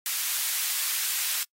white high-pass noise, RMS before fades -28 dBFS, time 0.06-1.43 s, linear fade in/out 0 ms, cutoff 1600 Hz, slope 12 dB/octave, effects noise-tail reverb RT60 0.1 s tail -25 dB re dry + AAC 48 kbps

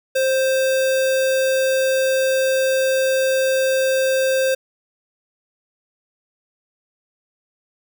sine tone with sample-and-hold, 528 Hz, C5, 16 cents sharp, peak -15 dBFS, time 0.15-4.55 s, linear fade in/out 10 ms, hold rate 2100 Hz, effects none

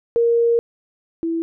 sine tone pair in turn, 467.4 / 330.5 Hz, A#4 / E4, +5 / +5 cents, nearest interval tritone, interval 600 cents, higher first, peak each -13 / -19 dBFS, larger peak first, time 0.16-0.59 / 1.23-1.42 s, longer first, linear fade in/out 0 ms, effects none

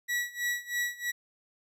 40% pulse tone with tremolo, 1935 Hz, B6, 36 cents flat, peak -26 dBFS, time 0.08-1.12 s, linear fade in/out 20 ms, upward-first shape sine, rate 3.1 Hz, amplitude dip 90%, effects none

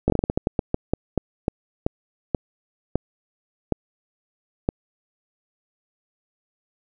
slowing click train, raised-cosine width 2 ms, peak -6 dBFS, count 19, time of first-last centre 0.08-4.689 s, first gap 19 ms, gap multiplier 1.26, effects none

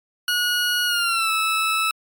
20% pulse tone with pitch glide, 1452 to 1308.6 Hz, F#6 to E6, -33 to -13 cents, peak -14 dBFS, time 0.28-1.91 s, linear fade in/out 2 ms, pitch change -180 cents, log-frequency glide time 0.86-1.31 s, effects MP3 96 kbps

